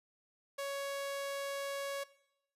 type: tone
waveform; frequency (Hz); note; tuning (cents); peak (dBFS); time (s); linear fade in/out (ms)
sawtooth; 557; C#5; +8; -33; 0.58-2.04; 10
effects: noise-tail reverb RT60 0.8 s tail -19 dB re dry + resampled to 32000 Hz